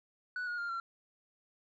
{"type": "tone with pitch steps", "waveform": "sine", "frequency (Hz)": [1480, 1440.4, 1401.8, 1364.2], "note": ["F#6", "F#6", "F6", "F6"], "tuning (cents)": [0, -47, 6, -41], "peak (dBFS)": -32, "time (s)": [0.36, 0.8], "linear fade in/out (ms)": 2, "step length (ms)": 110, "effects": ["tanh soft clip ceiling -34 dBFS"]}